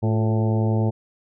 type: harmonic tone with a mistuned harmonic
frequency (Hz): 110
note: A2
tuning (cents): 0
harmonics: 1 / 2 / 3 / 4 / 5 / 6 / 7 / 8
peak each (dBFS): -19 / -25 / -29 / -31 / -33 / -35 / -36 / -37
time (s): 0.02-0.91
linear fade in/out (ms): 20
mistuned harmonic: 3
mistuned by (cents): +61
effects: none